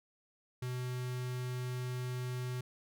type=tone with notch filter; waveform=square; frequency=125.6 Hz; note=B2; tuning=30 cents sharp; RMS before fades=-38 dBFS; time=0.62-2.61 s; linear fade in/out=5 ms; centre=700 Hz; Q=1.8; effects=none